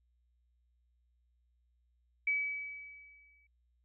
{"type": "tone with exponential decay", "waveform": "sine", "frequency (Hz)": 2286, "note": "D7", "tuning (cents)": -47, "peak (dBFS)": -27, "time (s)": [2.27, 3.47], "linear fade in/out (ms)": 5, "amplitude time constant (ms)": 260, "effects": ["added 60 Hz sine -70 dBFS peak until 3.84 s"]}